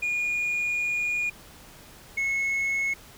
sine tone pair in turn, 2437 / 2186 Hz, D#7 / C#7, -37 / -25 cents, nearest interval major second, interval 188 cents, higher first, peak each -22 / -21 dBFS, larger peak second, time 0.02-1.3 / 2.17-2.94 s, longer first, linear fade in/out 10 ms, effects tanh soft clip ceiling -23 dBFS + pink hiss -49 dBFS RMS until 3.17 s

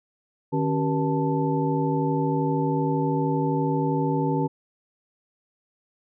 sine tone cluster, 153 / 275.6 / 386.2 / 478.9 / 880 Hz, D#3 / C#4 / G4 / A#4 / A5, -29 / -10 / -26 / +47 / 0 cents, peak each -25 / -26 / -29 / -30 / -29 dBFS, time 0.52-4.48 s, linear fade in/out 20 ms, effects none

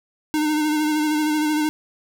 square tone with vibrato, 304.7 Hz, D#4, 36 cents flat, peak -19 dBFS, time 0.34-1.69 s, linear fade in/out 0 ms, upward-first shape sine, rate 13 Hz, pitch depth 29 cents each way, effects none

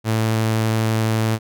sawtooth tone, 111 Hz, A2, 16 cents sharp, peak -13 dBFS, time 0.04-1.39 s, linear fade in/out 50 ms, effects none

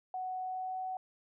sine tone with pitch glide, 743 to 748.6 Hz, F#5 to F#5, +7 to +20 cents, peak -35 dBFS, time 0.14-0.97 s, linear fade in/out 2 ms, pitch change +13 cents, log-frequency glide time 0.41-0.79 s, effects none

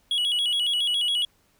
triangle tone with vibrato, 3125 Hz, G7, 6 cents flat, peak -20 dBFS, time 0.11-1.25 s, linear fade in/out 2 ms, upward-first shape square, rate 7.2 Hz, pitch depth 110 cents each way, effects pink hiss -64 dBFS RMS until 1.59 s

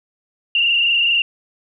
sine tone with frequency modulation, 2794 Hz, F7, in tune, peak -13 dBFS, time 0.55-1.22 s, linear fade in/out 2 ms, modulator 24.8 Hz, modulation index 3.1, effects none

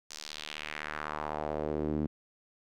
sawtooth tone with band-pass filter sweep, 75.9 Hz, D#2, 42 cents flat, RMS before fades -36 dBFS, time 0.1-2.07 s, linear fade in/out 10 ms, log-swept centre 6000 to 250 Hz, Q 2, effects none

